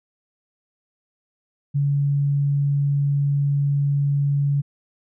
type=tone; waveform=sine; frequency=141.9 Hz; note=C#3; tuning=41 cents sharp; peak=-17 dBFS; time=1.74-4.62 s; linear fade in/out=20 ms; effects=none